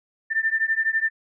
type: beating tone pair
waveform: sine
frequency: 1782 / 1794 Hz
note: A6 / A6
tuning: +22 / +33 cents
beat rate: 12 Hz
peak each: -23 dBFS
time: 0.3-1.1 s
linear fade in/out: 20 ms
effects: none